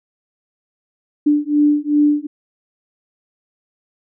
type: beating tone pair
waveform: sine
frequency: 293.7 / 296.3 Hz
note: D4 / D4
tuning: 0 / +15 cents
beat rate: 2.6 Hz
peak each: -15 dBFS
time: 1.26-2.27 s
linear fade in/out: 10 ms
effects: none